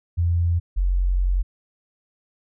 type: tone pair in turn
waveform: sine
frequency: 85.7 / 45.4 Hz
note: F2 / F#1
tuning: -32 / -32 cents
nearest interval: major seventh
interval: 1100 cents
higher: first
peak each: -17 dBFS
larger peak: neither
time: 0.17-0.6 / 0.76-1.43 s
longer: second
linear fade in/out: 20 ms
effects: none